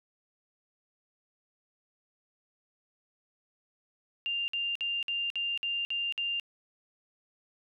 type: tone bursts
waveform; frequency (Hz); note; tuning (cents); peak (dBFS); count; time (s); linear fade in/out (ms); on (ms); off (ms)
sine; 2794; F7; 0; -29; 8; 4.26-6.398; 0; 220; 54
effects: none